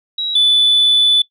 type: tone pair in turn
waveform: sine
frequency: 3866 / 3483 Hz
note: B7 / A7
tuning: -38 / -18 cents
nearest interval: major second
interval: 180 cents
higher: first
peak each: -17 / -7 dBFS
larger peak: second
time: 0.18-0.35 / 0.35-1.22 s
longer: second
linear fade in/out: 5 ms
effects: noise-tail reverb RT60 0.1 s tail -19 dB re dry + tanh soft clip ceiling -6 dBFS